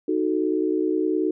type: chord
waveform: sine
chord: D# diminished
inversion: none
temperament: equal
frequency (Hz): 311.1 / 370 / 440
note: D#4 / F#4 / A4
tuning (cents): 0 / 0 / 0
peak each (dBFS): -23 / -24 / -27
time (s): 0.08-1.31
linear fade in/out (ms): 5
effects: none